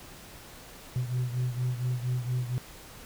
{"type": "beating tone pair", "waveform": "sine", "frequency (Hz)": [124, 128.3], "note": ["B2", "C3"], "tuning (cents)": [7, -34], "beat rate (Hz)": 4.3, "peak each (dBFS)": [-27, -31], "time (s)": [0.96, 2.58], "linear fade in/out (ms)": 0, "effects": ["tanh soft clip ceiling -24 dBFS", "pink hiss -48 dBFS RMS until 3.05 s"]}